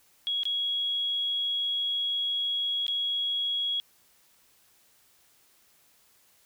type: tone with dropouts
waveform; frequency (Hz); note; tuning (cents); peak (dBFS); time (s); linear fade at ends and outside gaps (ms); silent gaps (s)
sine; 3322; G#7; 0; -26; 0.27-3.8; 0; 0.433-0.454 / 2.866-2.881
effects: white hiss -63 dBFS RMS until 6.45 s